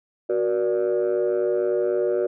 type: chord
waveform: sine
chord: Gb augmented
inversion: none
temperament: equal with one note detuned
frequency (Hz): 370 / 476.8 / 587.3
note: Gb4 / Bb4 / D5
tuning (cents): 0 / +39 / 0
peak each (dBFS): -21 / -23 / -24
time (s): 0.29-2.27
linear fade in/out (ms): 10
effects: tanh soft clip ceiling -15 dBFS